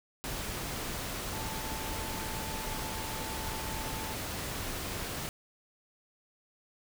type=tone in noise; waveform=sine; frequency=880 Hz; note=A5; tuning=in tune; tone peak=-43 dBFS; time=1.33-4.13 s; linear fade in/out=0 ms; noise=pink; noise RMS=-37 dBFS; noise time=0.24-5.29 s; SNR=-9 dB; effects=none